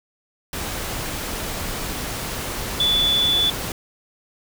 sine tone in noise, 3463 Hz, A7, 28 cents flat, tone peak -16 dBFS, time 2.8-3.5 s, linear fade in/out 2 ms, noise pink, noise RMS -28 dBFS, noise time 0.53-3.72 s, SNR +9 dB, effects none

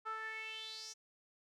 sawtooth tone with band-pass filter sweep, 440 Hz, A4, in tune, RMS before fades -45 dBFS, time 0.05-0.94 s, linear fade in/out 20 ms, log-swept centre 1200 to 6100 Hz, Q 5.8, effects none

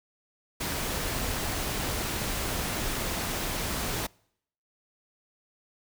pink noise, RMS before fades -31 dBFS, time 0.6-4.07 s, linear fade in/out 10 ms, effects noise-tail reverb RT60 0.7 s tail -26 dB re dry

